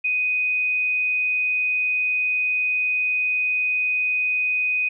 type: tone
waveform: sine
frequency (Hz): 2496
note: D#7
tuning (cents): +5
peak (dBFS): -19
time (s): 0.04-4.89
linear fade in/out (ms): 10
effects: none